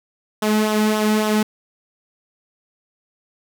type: tone with flanger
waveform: sawtooth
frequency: 214.1 Hz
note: A3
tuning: 47 cents flat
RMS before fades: -18 dBFS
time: 0.42-1.43 s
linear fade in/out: 5 ms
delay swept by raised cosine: 0.43 to 1.83 ms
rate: 3.6 Hz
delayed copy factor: -0.55
effects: none